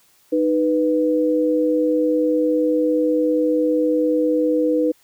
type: tone pair together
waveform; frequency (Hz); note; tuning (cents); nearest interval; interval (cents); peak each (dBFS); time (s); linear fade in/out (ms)
sine; 308.8 / 493.9; D#4 / B4; -13 / 0; minor sixth; 813; -18; 0.32-4.92; 10
effects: white hiss -57 dBFS RMS until 5.03 s